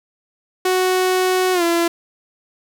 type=tone with pitch glide; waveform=sawtooth; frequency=370 to 339.3 Hz; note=F#4 to F4; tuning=0 to -50 cents; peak=-11 dBFS; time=0.65-1.88 s; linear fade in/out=5 ms; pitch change=-150 cents; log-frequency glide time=1.53-1.63 s; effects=none